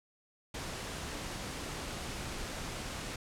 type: noise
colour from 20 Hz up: pink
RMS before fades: -40 dBFS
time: 0.54-3.16 s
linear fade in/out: 5 ms
effects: low-pass 9000 Hz 12 dB/octave